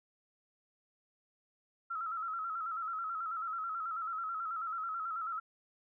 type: tone with vibrato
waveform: sine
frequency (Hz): 1320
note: E6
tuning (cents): +2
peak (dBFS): -35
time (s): 1.9-5.4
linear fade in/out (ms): 10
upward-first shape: square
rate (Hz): 9.2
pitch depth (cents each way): 58
effects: none